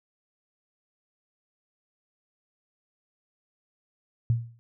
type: tone with exponential decay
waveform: sine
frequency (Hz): 116.54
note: A#2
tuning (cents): 0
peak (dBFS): -17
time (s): 4.3-4.59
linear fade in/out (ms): 0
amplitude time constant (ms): 61
effects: none